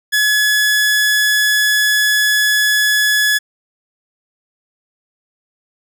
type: tone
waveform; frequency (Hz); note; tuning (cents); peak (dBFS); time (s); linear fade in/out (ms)
sawtooth; 1700; G#6; +40; -8; 0.12-3.39; 20
effects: none